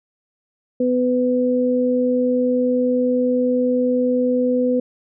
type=tone pair together; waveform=sine; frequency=250 / 500 Hz; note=B3 / B4; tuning=+21 / +21 cents; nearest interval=octave; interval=1200 cents; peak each=-18 dBFS; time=0.8-4.8 s; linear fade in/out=5 ms; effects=none